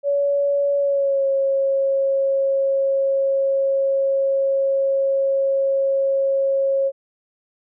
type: tone with pitch glide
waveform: sine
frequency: 566 to 544.8 Hz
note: C#5 to C#5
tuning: +36 to -30 cents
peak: -16 dBFS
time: 0.03-6.92 s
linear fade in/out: 50 ms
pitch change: -66 cents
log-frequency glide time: 0.78-1.26 s
effects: none